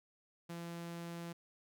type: tone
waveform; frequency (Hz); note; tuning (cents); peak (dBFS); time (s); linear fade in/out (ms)
sawtooth; 170; F3; -46; -39; 0.49-1.33; 10
effects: none